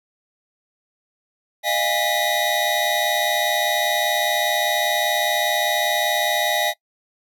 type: tone cluster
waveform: square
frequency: 614 / 694 / 819 / 1967 / 3782 Hz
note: D#5 / F5 / G#5 / B6 / A#7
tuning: -23 / -11 / -24 / -7 / +24 cents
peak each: -26 dBFS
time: 1.63-6.74 s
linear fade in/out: 50 ms
effects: noise-tail reverb RT60 0.1 s tail -20 dB re dry